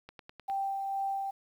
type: click train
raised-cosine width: 0.3 ms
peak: -30 dBFS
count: 5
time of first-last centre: 0.09-0.499 s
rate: 9.78 Hz
type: tone with tremolo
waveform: sine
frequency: 784 Hz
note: G5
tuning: in tune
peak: -29 dBFS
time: 0.48-1.31 s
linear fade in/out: 10 ms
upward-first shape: sine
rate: 2.2 Hz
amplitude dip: 30%
effects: 10-bit